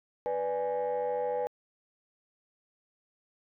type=chord; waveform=sine; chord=G# diminished; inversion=first; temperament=equal; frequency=493.9 / 587.3 / 830.6 Hz; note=B4 / D5 / G#5; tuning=0 / 0 / 0 cents; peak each=-29 / -34 / -33 dBFS; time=0.26-1.47 s; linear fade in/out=0 ms; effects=tanh soft clip ceiling -24 dBFS